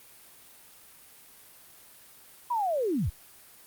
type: linear sweep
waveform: sine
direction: down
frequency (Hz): 1000 to 49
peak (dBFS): -25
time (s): 2.5-3.1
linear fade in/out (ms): 10
effects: white hiss -53 dBFS RMS until 3.66 s + Opus 32 kbps